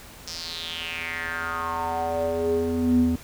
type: tone with band-pass filter sweep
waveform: square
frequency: 83.1 Hz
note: E2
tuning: 15 cents sharp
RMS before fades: -26 dBFS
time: 0.27-3.16 s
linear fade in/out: 5 ms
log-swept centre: 5500 to 200 Hz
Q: 5.1
effects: pink hiss -45 dBFS RMS until 3.23 s